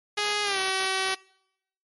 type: tone with pitch glide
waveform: 5% pulse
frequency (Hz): 415.3 to 380.8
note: G#4 to F#4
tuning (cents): 0 to +50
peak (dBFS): -13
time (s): 0.17-1.15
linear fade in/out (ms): 10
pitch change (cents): -150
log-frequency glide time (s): 0.43-0.59
effects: noise-tail reverb RT60 0.8 s tail -24 dB re dry + MP3 48 kbps